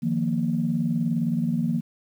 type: chord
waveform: sine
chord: Eb suspended second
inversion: none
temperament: equal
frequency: 155.56 / 174.61 / 233.1 Hz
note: Eb3 / F3 / Bb3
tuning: 0 / 0 / 0 cents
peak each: -27 / -26 / -24 dBFS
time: 0.02-1.81 s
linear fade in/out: 20 ms
effects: tanh soft clip ceiling -12 dBFS + 9-bit